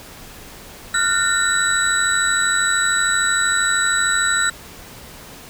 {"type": "tone cluster", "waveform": "sine", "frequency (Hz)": [1392, 1485, 1818, 3913, 7880], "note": ["F6", "F#6", "A#6", "B7", "B8"], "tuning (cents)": [-6, 6, -44, -17, -5], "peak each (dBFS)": [-20, -22, -23, -24, -22], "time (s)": [0.94, 4.5], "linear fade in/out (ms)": 5, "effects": ["pink hiss -39 dBFS RMS until 5.49 s"]}